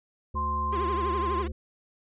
harmonic tone, 73.42 Hz, D2, in tune, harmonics 1 / 3 / 5 / 7, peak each -31 / -41 / -45 / -48 dBFS, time 0.34-1.52 s, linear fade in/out 5 ms
sine tone, 1046.5 Hz, C6, in tune, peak -27 dBFS, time 0.35-1.43 s, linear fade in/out 20 ms
45% pulse tone with vibrato, 370 Hz, F#4, in tune, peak -31 dBFS, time 0.72-1.48 s, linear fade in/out 10 ms, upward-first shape triangle, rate 12 Hz, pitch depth 220 cents each way
effects resampled to 8000 Hz

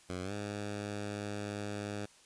10% pulse tone with pitch glide, 91.2 to 102.96 Hz, F#2 to G#2, -24 to -15 cents, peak -29 dBFS, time 0.09-2.06 s, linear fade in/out 10 ms, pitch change +209 cents, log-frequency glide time 0.22-0.33 s, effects white hiss -61 dBFS RMS until 2.25 s + resampled to 22050 Hz

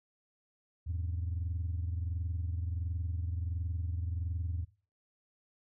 sine tone pair together, 82.41 / 103.83 Hz, E2 / G#2, 0 / 0 cents, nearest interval major third, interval 400 cents, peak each -32 / -38 dBFS, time 0.86-4.65 s, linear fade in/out 20 ms, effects noise-tail reverb RT60 0.4 s tail -22 dB re dry + tanh soft clip ceiling -28 dBFS

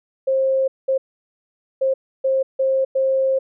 sine tone bursts at uneven times, 532 Hz, C5, 29 cents sharp, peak -15 dBFS, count 6, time 0.27-0.68 / 0.88-0.98 / 1.81-1.94 / 2.24-2.43 / 2.59-2.85 / 2.95-3.39 s, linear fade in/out 10 ms, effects none

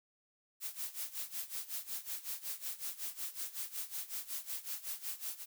blue noise with tremolo, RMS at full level -39 dBFS, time 0.6-5.46 s, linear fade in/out 50 ms, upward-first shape sine, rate 5.4 Hz, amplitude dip 85%, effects none

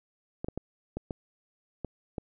clicks, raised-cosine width 2 ms, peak -20 dBFS, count 7, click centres 0.445 / 0.485 / 0.576 / 0.97 / 1.108 / 1.847 / 2.182 s, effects none

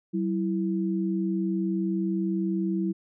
sine tone pair together, 189.82 / 330 Hz, F#3 / E4, +45 / +2 cents, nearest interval minor seventh, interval 957 cents, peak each -26 / -28 dBFS, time 0.13-2.93 s, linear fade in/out 20 ms, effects none

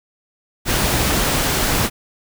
pink noise, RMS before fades -18 dBFS, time 0.65-1.9 s, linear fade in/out 50 ms, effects none

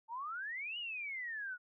sine exponential two-way sweep, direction up then down, 879 to 2951 to 1434 Hz, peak -39 dBFS, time 0.08-1.58 s, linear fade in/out 50 ms, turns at 0.78 s, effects none

